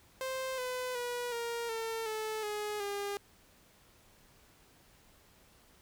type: tone with pitch steps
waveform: sawtooth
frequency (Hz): 523.3 / 504.3 / 486 / 468.4 / 451.4 / 435 / 419.2 / 404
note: C5 / B4 / B4 / A#4 / A4 / A4 / G#4 / G#4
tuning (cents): 0 / +36 / -28 / +8 / +44 / -20 / +16 / -48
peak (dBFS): -31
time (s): 0.21-3.17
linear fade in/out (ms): 0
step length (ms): 370
effects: pink hiss -63 dBFS RMS until 5.81 s